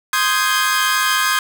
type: chord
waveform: sawtooth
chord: Ab major seventh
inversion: first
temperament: equal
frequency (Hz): 1046.5 / 1244.5 / 1568 / 1661.2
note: C6 / Eb6 / G6 / Ab6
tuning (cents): 0 / 0 / 0 / 0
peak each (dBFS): -17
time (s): 0.13-1.39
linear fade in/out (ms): 2
effects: 8-bit